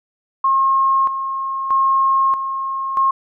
sine tone with tremolo, 1076 Hz, C6, 48 cents sharp, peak -12 dBFS, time 0.44-3.11 s, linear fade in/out 5 ms, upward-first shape square, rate 0.79 Hz, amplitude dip 60%, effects none

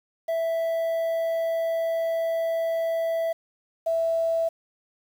triangle / sine tone pair in turn, 659.3 / 659.3 Hz, E5 / E5, 0 / 0 cents, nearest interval unison, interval 0 cents, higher neither, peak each -21 dBFS, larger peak neither, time 0.28-3.33 / 3.86-4.49 s, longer first, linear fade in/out 10 ms, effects 8-bit

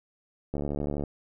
click train, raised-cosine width 2 ms, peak -18 dBFS, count 37, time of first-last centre 0.54-1.037 s, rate 72.4 Hz, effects none

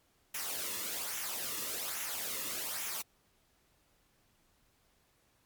white noise with flanger, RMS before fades -38 dBFS, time 0.34-3.02 s, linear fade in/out 5 ms, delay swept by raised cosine 0.22 to 1.32 ms, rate 1.2 Hz, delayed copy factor -0.6, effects pink hiss -71 dBFS RMS until 5.45 s + MP3 96 kbps

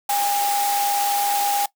sine tone in noise, 810 Hz, G#5, 43 cents flat, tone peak -19 dBFS, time 0.09-1.66 s, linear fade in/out 5 ms, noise white, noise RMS -26 dBFS, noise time 0.09-1.66 s, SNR +4 dB, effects noise-tail reverb RT60 0.1 s tail -19 dB re dry + high-pass 400 Hz 12 dB/octave

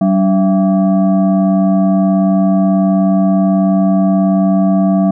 sine tone with frequency modulation, 191.2 Hz, G3, 43 cents flat, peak -8 dBFS, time 0.01-5.11 s, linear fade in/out 5 ms, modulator 481 Hz, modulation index 0.81, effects none

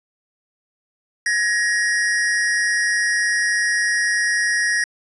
square tone pair together, 1686.4 / 1883 Hz, G#6 / A#6, +26 / +17 cents, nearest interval major second, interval 191 cents, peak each -23 / -19 dBFS, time 1.26-4.84 s, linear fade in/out 2 ms, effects resampled to 24000 Hz + 8-bit

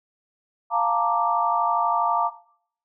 sine chord, Bb major seventh, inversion second, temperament equal, 698.5 / 880 / 932.3 / 1174.7 Hz, F5 / A5 / Bb5 / D6, 0 / 0 / 0 / 0 cents, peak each -25 / -27 / -23 / -24 dBFS, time 0.7-2.31 s, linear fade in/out 50 ms, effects noise-tail reverb RT60 0.6 s tail -17 dB re dry

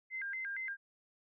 sine tone with vibrato, 1820 Hz, A#6, 42 cents flat, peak -37 dBFS, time 0.1-0.77 s, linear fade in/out 50 ms, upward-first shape square, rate 4.3 Hz, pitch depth 220 cents each way, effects none

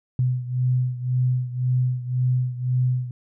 sine beating tone pair, 125.7 / 127.6 Hz, B2 / C3, +31 / -43 cents, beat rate 1.9 Hz, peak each -21 / -25 dBFS, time 0.19-3.11 s, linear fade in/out 2 ms, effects none

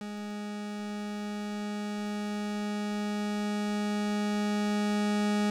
40% pulse tone with level ramp, 207.7 Hz, G#3, in tune, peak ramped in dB -35 to -24 dBFS, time 0.01-5.5 s, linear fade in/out 2 ms, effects low-pass 8000 Hz 12 dB/octave + 10-bit

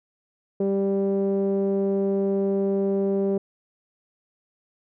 sawtooth tone with low-pass filter, 196.4 Hz, G3, 4 cents sharp, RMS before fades -23 dBFS, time 0.6-3.38 s, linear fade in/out 5 ms, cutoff 470 Hz, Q 6.1, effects none

